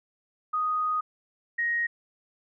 sine tone pair in turn, 1244.5 / 1877.1 Hz, D#6 / A#6, 0 / +12 cents, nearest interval perfect fifth, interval 712 cents, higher second, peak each -24 dBFS, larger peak neither, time 0.53-1.01 / 1.58-1.87 s, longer first, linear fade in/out 10 ms, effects none

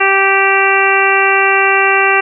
harmonic tone, 390.1 Hz, G4, 8 cents flat, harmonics 1 / 2 / 3 / 4 / 5 / 6 / 7, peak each -16 / -16 / -16 / -16 / -16 / -16 / -16 dBFS, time 0-2.21 s, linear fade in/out 10 ms, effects none

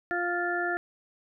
harmonic tone, 350 Hz, F4, 4 cents sharp, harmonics 1 / 2 / 4 / 5, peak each -32 / -32 / -32 / -32 dBFS, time 0.11-0.77 s, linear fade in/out 0 ms, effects none

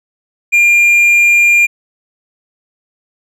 triangle tone, 2400 Hz, D7, 37 cents sharp, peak -4 dBFS, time 0.52-1.67 s, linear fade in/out 20 ms, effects none

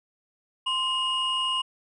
triangle tone pair together, 1040 / 2866 Hz, C6 / F7, -11 / +44 cents, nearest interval octave + tritone, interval 1755 cents, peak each -27 / -24 dBFS, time 0.66-1.62 s, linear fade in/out 10 ms, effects resampled to 22050 Hz

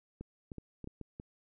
clicks, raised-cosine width 3 ms, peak -30 dBFS, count 7, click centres 0.21 / 0.518 / 0.583 / 0.843 / 0.874 / 1.013 / 1.199 s, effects none

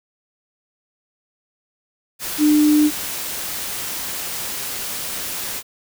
sine tone in noise, 300 Hz, D4, 37 cents sharp, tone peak -11 dBFS, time 2.38-2.91 s, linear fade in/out 50 ms, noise white, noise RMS -27 dBFS, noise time 2.19-5.63 s, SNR +13 dB, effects none

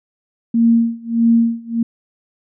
sine tone with tremolo, 231.1 Hz, A#3, 15 cents flat, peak -8 dBFS, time 0.54-1.83 s, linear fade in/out 5 ms, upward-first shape sine, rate 1.6 Hz, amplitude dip 95%, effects none

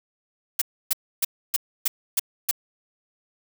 blue noise bursts, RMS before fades -21 dBFS, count 7, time 0.59-2.512 s, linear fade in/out 5 ms, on 26 ms, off 290 ms, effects none

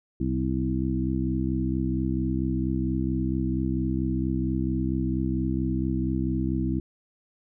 harmonic tone with a mistuned harmonic, 64.4 Hz, C2, 27 cents flat, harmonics 1 / 2 / 3 / 4 / 5, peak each -30 / -30 / -30 / -30 / -30 dBFS, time 0.2-6.8 s, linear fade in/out 5 ms, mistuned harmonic 5, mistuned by +17 cents, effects none

